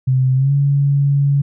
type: tone with pitch glide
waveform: sine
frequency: 130 to 140.95 Hz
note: C3 to C#3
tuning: -11 to +29 cents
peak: -11 dBFS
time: 0.07-1.42 s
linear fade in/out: 10 ms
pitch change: +140 cents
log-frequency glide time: 0.35-0.52 s
effects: none